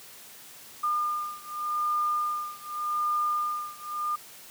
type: beating tone pair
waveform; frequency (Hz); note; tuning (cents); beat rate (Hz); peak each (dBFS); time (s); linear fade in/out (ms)
sine; 1208 / 1208.85; D6 / D6; +48 / +50; 0.85; -29 / -30; 0.83-4.16; 10
effects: white hiss -48 dBFS RMS until 4.5 s + high-pass 80 Hz 12 dB/octave